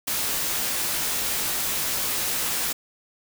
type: noise with comb filter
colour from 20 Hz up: white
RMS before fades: -26 dBFS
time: 0.07-2.73 s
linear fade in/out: 10 ms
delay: 16 ms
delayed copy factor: -0.55
effects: none